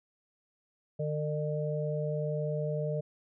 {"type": "harmonic tone", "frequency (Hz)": 150.9, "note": "D3", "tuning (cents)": 47, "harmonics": [1, 3, 4], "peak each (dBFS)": [-32, -36, -35], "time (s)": [0.99, 3.01], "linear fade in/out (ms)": 10, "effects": []}